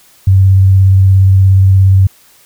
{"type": "tone with vibrato", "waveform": "sine", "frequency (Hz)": 95.8, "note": "G2", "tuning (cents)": -39, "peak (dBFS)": -3, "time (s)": [0.27, 2.07], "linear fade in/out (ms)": 5, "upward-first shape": "square", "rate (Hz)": 17, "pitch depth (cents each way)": 13, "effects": ["white hiss -45 dBFS RMS until 2.45 s"]}